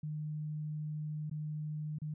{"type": "tone with dropouts", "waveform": "sine", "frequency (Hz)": 152.2, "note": "D#3", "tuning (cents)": -38, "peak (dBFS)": -36, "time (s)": [0.03, 2.14], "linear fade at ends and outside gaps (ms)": 5, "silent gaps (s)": [[1.298, 1.312], [1.986, 2.017]], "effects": []}